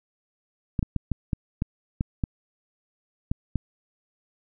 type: clicks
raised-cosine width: 5 ms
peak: -12 dBFS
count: 10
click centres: 0.792 / 0.828 / 0.963 / 1.117 / 1.332 / 1.621 / 2.009 / 2.238 / 3.315 / 3.557 s
effects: none